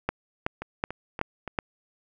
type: two click trains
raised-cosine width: 0.5 ms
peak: -19 / -10 dBFS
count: 4 / 5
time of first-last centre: 0.62-1.477 / 0.09-1.588 s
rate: 3.5 / 2.67 Hz
effects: none